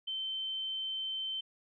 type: tone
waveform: sine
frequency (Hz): 3093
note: G7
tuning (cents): -24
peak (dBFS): -34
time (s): 0.07-1.41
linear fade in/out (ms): 10
effects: none